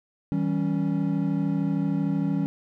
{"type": "tone cluster", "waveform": "triangle", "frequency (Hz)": [160.2, 193.3, 278], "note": ["E3", "G3", "C#4"], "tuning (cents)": [-49, -24, 5], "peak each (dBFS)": -25, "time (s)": [0.32, 2.46], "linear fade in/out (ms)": 0, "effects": []}